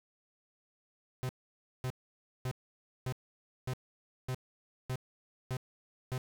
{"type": "tone bursts", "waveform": "45% pulse", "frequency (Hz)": 128.2, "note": "C3", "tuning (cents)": -35, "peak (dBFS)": -33, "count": 9, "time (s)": [1.23, 6.179], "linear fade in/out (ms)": 0, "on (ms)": 61, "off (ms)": 550, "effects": []}